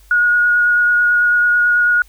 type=tone with vibrato; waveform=sine; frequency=1446 Hz; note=F#6; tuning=40 cents flat; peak=-10 dBFS; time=0.11-2.02 s; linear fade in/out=2 ms; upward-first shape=triangle; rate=9.1 Hz; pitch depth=14 cents each way; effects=added 50 Hz sine -44 dBFS peak until 2.08 s + white hiss -52 dBFS RMS until 2.08 s